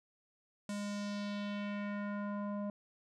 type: tone with low-pass filter sweep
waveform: square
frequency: 204.5 Hz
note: G#3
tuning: 26 cents flat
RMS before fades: -39 dBFS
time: 0.69-2.7 s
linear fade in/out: 2 ms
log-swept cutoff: 8800 to 760 Hz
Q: 1.8
effects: none